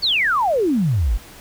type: exponential sweep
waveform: sine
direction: down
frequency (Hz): 4676 to 43.65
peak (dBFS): -15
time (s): 0.02-1.18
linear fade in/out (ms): 20
effects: pink hiss -42 dBFS RMS until 1.4 s